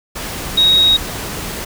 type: tone in noise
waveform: sine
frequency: 3784 Hz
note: A#7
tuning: 25 cents sharp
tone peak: -8 dBFS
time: 0.57-0.97 s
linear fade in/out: 10 ms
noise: pink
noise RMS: -25 dBFS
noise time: 0.15-1.65 s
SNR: +14 dB
effects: none